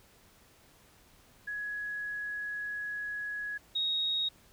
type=tone pair in turn; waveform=sine; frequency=1676 / 3762 Hz; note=G#6 / A#7; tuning=+15 / +15 cents; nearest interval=octave + major second; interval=1400 cents; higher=second; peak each=-34 / -28 dBFS; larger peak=second; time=1.47-3.58 / 3.75-4.29 s; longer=first; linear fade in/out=10 ms; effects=pink hiss -61 dBFS RMS until 4.52 s